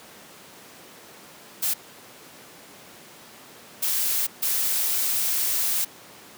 blue noise bursts at uneven times, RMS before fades -24 dBFS, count 3, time 1.62-1.74 / 3.82-4.27 / 4.42-5.85 s, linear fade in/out 10 ms, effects pink hiss -46 dBFS RMS until 6.37 s + high-pass 200 Hz 12 dB/octave

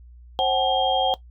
sine tone cluster, 531 / 752 / 844 / 3219 Hz, C5 / F#5 / G#5 / G7, +25 / +28 / +28 / +45 cents, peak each -25 / -21 / -28 / -23 dBFS, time 0.39-1.14 s, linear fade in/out 0 ms, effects noise-tail reverb RT60 0.1 s tail -17 dB re dry + added 60 Hz sine -43 dBFS peak until 1.3 s

